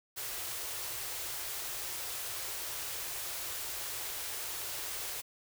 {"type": "band-stop noise", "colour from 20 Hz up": "white", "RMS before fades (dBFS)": -39, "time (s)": [0.16, 5.22], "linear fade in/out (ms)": 20, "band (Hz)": [140, 320], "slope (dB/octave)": 48, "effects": []}